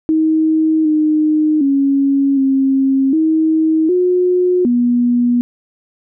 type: tone with pitch steps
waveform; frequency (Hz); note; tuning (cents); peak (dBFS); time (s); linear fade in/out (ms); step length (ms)
sine; 315.9 / 307.4 / 276.4 / 269 / 317.4 / 361.4 / 242.4; D#4 / D#4 / C#4 / C4 / D#4 / F#4 / B3; +26 / -21 / -5 / +48 / +35 / -41 / -32; -10; 0.09-5.41; 0; 760
effects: none